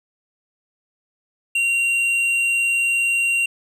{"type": "tone with hard clipping", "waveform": "sine", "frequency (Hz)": 2759, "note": "F7", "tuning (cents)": -22, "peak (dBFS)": -18, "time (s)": [1.55, 3.46], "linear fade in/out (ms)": 5, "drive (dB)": 6, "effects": []}